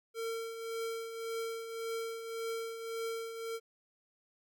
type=tone with tremolo; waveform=square; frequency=455.1 Hz; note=A#4; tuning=42 cents flat; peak=-35 dBFS; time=0.14-3.6 s; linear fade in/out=50 ms; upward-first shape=triangle; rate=1.8 Hz; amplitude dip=60%; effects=none